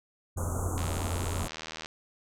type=tone; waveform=triangle; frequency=88.1 Hz; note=F2; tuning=16 cents sharp; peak=-29 dBFS; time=0.36-1.43 s; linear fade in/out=10 ms
type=band-stop noise; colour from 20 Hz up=pink; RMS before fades=-34 dBFS; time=0.37-1.48 s; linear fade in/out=5 ms; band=1400 to 6400 Hz; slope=96 dB/octave
type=click train; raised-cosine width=0.2 ms; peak=-21 dBFS; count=87; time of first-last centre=0.78-1.859 s; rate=79.7 Hz
effects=low-pass 10000 Hz 12 dB/octave